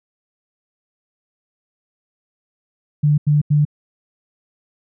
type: tone bursts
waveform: sine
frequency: 148.1 Hz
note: D3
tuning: 15 cents sharp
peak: -11 dBFS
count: 3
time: 3.03-3.652 s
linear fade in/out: 10 ms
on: 150 ms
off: 86 ms
effects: none